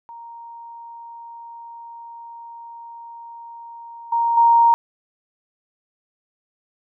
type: tone with level steps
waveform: sine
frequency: 932.3 Hz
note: A#5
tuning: in tune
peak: -35 / -16 / -10 dBFS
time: 0.09-4.74 s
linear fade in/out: 0 ms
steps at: 4.12 / 4.37 s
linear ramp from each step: 5 ms
effects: none